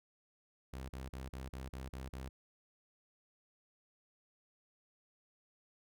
sawtooth tone bursts, 65.41 Hz, C2, in tune, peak -39 dBFS, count 8, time 0.73-2.29 s, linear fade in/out 5 ms, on 160 ms, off 40 ms, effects none

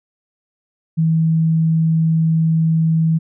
sine tone, 161.6 Hz, E3, 34 cents flat, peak -12 dBFS, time 0.97-3.19 s, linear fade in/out 20 ms, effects none

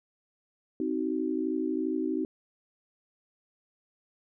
sine chord, C diminished, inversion none, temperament just, 261.6 / 314 / 376.7 Hz, C4 / Eb4 / Gb4, 0 / +16 / +31 cents, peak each -32 / -30 / -33 dBFS, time 0.8-2.25 s, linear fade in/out 2 ms, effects none

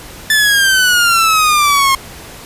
sawtooth exponential sweep, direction down, 1760 to 1069 Hz, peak -5 dBFS, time 0.3-1.95 s, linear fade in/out 2 ms, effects pink hiss -33 dBFS RMS until 2.45 s + resampled to 32000 Hz

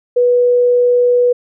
sine tone, 489.5 Hz, B4, 15 cents flat, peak -8 dBFS, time 0.16-1.33 s, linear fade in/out 10 ms, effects none

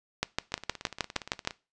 two click trains, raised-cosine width 0.2 ms, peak -9 / -22 dBFS, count 9 / 18, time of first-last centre 0.23-1.474 / 0.52-1.508 s, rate 6.43 / 17.2 Hz, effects noise-tail reverb RT60 0.3 s tail -21 dB re dry + resampled to 22050 Hz

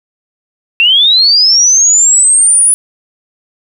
sine linear sweep, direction up, 2668 to 9956 Hz, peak -4 dBFS, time 0.8-2.74 s, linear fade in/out 0 ms, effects 7-bit

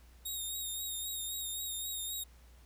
10% pulse tone with vibrato, 3729 Hz, A#7, in tune, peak -30 dBFS, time 0.25-2.24 s, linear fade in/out 10 ms, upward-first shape sine, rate 3.8 Hz, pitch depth 39 cents each way, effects added 60 Hz sine -56 dBFS peak until 2.65 s + pink hiss -65 dBFS RMS until 2.65 s

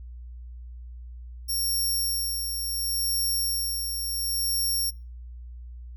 10% pulse tone with tremolo, 5520 Hz, F8, 21 cents flat, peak -18 dBFS, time 1.48-4.91 s, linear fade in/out 20 ms, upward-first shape sine, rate 0.71 Hz, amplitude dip 45%, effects noise-tail reverb RT60 0.3 s tail -24 dB re dry + added 60 Hz sine -38 dBFS peak until 5.96 s

